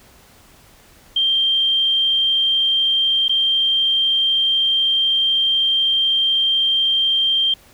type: tone with dropouts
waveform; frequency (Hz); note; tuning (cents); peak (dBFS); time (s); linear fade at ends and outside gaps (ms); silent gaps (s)
sine; 3168; G7; +18; -14; 1.16-7.54; 5; 3.282-3.293
effects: pink hiss -49 dBFS RMS until 7.73 s